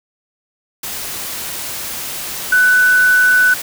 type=tone in noise; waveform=sine; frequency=1494 Hz; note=F#6; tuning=16 cents sharp; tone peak=-8 dBFS; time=2.52-3.54 s; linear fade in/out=5 ms; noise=white; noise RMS=-25 dBFS; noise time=0.83-3.62 s; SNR=+14 dB; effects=none